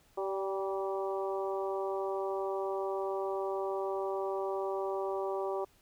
harmonic tone with a mistuned harmonic, 193.4 Hz, G3, 23 cents flat, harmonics 2 / 3 / 4 / 5 / 6, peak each -34 / -38 / -40 / -42 / -44 dBFS, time 0.17-5.65 s, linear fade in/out 10 ms, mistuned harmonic 4, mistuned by +22 cents, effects pink hiss -66 dBFS RMS until 5.81 s

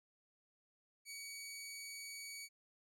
15% pulse tone, 2260 Hz, C#7, 33 cents sharp, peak -40 dBFS, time 1.05-2.49 s, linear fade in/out 50 ms, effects none

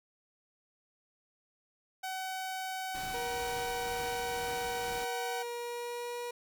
sawtooth tone, 755 Hz, F#5, 35 cents sharp, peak -32 dBFS, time 2.03-5.43 s, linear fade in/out 10 ms
pink noise with tremolo, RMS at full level -45 dBFS, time 2.94-5.05 s, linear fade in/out 10 ms, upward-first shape sine, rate 2.1 Hz, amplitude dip 25%
30% pulse tone with pitch glide, 476.3 to 481.6 Hz, A#4 to B4, +37 to -44 cents, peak -34 dBFS, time 3.14-6.31 s, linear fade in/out 5 ms, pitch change +19 cents, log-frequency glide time 5.51-6.18 s
effects none

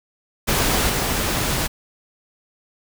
pink noise with level steps, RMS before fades -19 / -22 dBFS, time 0.47-1.68 s, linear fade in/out 20 ms, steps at 0.89 s, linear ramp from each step 10 ms, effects none

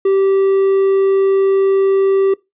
triangle tone, 388.9 Hz, G4, 14 cents flat, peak -8 dBFS, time 0.05-2.34 s, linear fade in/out 5 ms, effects noise-tail reverb RT60 0.2 s tail -22 dB re dry + resampled to 8000 Hz

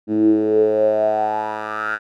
10% pulse tone with band-pass filter sweep, 107.5 Hz, A2, 40 cents flat, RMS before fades -18 dBFS, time 0.07-1.99 s, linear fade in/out 50 ms, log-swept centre 270 to 1500 Hz, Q 9.6, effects none

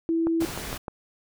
sine tone, 329.6 Hz, E4, in tune, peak -21 dBFS, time 0.09-0.45 s, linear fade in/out 0 ms
click train, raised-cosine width 1 ms, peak -18 dBFS, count 5, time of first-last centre 0.27-0.882 s, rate 6.54 Hz
pink noise, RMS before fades -35 dBFS, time 0.4-0.78 s, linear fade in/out 10 ms
effects none

